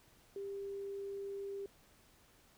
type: tone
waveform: sine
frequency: 396.8 Hz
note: G4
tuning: 21 cents sharp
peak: -40 dBFS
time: 0.36-1.66 s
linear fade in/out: 2 ms
effects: pink hiss -66 dBFS RMS until 2.57 s